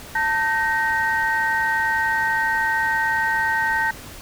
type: tone cluster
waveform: sine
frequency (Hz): 892 / 1544 / 1870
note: A5 / G6 / A#6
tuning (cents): +23 / -27 / +5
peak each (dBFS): -22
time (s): 0.15-3.91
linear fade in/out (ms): 5
effects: tanh soft clip ceiling -10 dBFS + pink hiss -39 dBFS RMS until 4.21 s